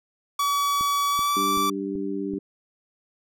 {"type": "tone with pitch glide", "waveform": "45% pulse", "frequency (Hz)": [1140, 1163.3], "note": ["C#6", "D6"], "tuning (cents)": [48, -17], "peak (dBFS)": -21, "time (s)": [0.39, 1.7], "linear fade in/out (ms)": 5, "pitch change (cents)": 35, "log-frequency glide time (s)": [1.09, 1.4]}
{"type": "click train", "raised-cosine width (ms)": 3, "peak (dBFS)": -25, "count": 5, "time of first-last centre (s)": [0.81, 2.337], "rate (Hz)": 2.62}
{"type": "harmonic tone", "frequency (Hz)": 98, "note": "G2", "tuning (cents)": 0, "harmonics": [2, 3, 4], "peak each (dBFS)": [-32, -29, -31], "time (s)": [1.36, 2.39], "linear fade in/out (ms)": 10}
{"effects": []}